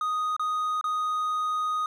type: tone with dropouts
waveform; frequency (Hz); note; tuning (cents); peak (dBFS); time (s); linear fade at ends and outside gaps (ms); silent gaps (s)
triangle; 1244.5; D#6; 0; -23; 0.01-1.86; 2; 0.365-0.395 / 0.812-0.841
effects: none